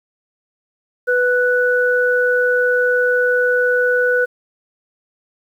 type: tone pair together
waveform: sine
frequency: 495.1 / 1481 Hz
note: B4 / F#6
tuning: +4 / +1 cents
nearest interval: octave + perfect fifth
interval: 1897 cents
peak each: -15 / -16 dBFS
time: 1.07-4.26 s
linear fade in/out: 20 ms
effects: 8-bit